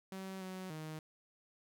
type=tone with pitch steps; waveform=sawtooth; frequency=190.6 / 186.7 / 156.2 Hz; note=G3 / F#3 / D#3; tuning=-48 / +16 / +7 cents; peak=-39 dBFS; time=0.12-0.99 s; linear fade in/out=2 ms; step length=290 ms; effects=none